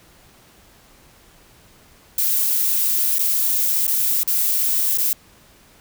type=noise with dropouts; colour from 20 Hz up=violet; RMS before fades=-19 dBFS; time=2.18-5.13 s; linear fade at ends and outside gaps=2 ms; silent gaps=3.185-3.192 / 3.868-3.878 / 4.233-4.276 / 4.974-4.983 s; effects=pink hiss -51 dBFS RMS until 5.8 s